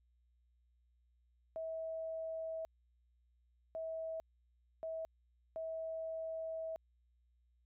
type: tone bursts at uneven times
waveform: sine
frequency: 647 Hz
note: E5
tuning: 32 cents flat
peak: -39 dBFS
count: 4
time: 1.56-2.65 / 3.75-4.2 / 4.83-5.05 / 5.56-6.76 s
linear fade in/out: 0 ms
effects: added 60 Hz sine -70 dBFS peak until 7.65 s